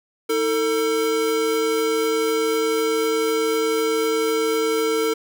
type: tone pair together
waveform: square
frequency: 318 / 448 Hz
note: D#4 / A4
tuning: +38 / +31 cents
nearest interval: tritone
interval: 593 cents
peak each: -27 / -20 dBFS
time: 0.29-5.14 s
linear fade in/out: 10 ms
effects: none